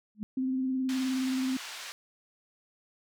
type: tone with exponential growth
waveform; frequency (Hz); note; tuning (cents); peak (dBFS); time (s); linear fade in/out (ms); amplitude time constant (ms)
sine; 211.6; G#3; +33; -28; 0.15-0.23; 0; 17
type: tone with vibrato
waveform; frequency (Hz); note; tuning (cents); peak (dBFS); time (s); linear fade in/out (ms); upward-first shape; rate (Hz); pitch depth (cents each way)
sine; 260.5; C4; -7; -27; 0.37-1.57; 5; sine; 19; 25
type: band-pass noise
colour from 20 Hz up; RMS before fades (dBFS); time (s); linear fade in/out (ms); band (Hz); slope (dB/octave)
white; -42; 0.89-1.92; 0; 900 to 4800; 12
effects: none